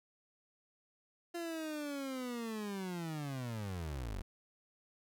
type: linear sweep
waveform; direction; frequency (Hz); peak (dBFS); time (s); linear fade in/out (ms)
30% pulse; down; 346.2 to 40.94; -36; 1.34-4.22; 10
effects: none